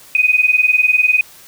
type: tone pair together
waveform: sine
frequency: 2487 / 2507 Hz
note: D#7 / D#7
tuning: -1 / +12 cents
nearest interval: unison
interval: 13 cents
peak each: -13 dBFS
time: 0.15-1.21 s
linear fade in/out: 2 ms
effects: white hiss -42 dBFS RMS until 1.47 s